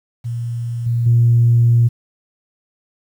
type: tone with level steps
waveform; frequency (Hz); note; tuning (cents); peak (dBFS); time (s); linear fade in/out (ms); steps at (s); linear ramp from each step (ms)
sine; 118; A#2; +22; -20 / -14 / -8; 0.24-1.89; 20; 0.86 / 1.06; 5
effects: tanh soft clip ceiling -4 dBFS + 8-bit